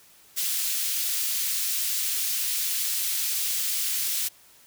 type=high-pass noise; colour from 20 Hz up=white; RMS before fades=-27 dBFS; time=0.36-4.29 s; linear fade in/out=20 ms; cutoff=2800 Hz; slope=12 dB/octave; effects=white hiss -55 dBFS RMS until 4.66 s